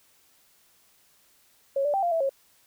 sine tone with pitch steps, 550 / 584 / 782 / 694 / 657 / 545 Hz, C#5 / D5 / G5 / F5 / E5 / C#5, -14 / -10 / -4 / -11 / -6 / -29 cents, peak -22 dBFS, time 1.76-2.294 s, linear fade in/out 5 ms, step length 89 ms, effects white hiss -62 dBFS RMS until 2.66 s

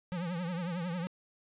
square tone with vibrato, 174.5 Hz, F3, 1 cent flat, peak -34 dBFS, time 0.12-1.07 s, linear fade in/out 0 ms, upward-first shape triangle, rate 11 Hz, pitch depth 130 cents each way, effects resampled to 8000 Hz + 12-bit

